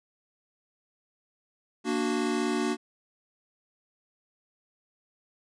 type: chord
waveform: square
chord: Bb augmented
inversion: none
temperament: equal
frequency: 233.1 / 293.7 / 370 Hz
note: Bb3 / D4 / F#4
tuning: 0 / 0 / 0 cents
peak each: -31 dBFS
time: 1.84-2.77 s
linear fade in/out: 50 ms
effects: resampled to 22050 Hz